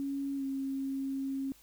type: tone with pitch glide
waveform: sine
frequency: 277.2 to 270.7 Hz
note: C#4 to C#4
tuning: 0 to -41 cents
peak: -32 dBFS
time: 0-1.52 s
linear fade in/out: 0 ms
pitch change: -41 cents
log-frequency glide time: 0.36-0.43 s
effects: added 50 Hz sine -66 dBFS peak until 1.62 s + white hiss -61 dBFS RMS until 1.62 s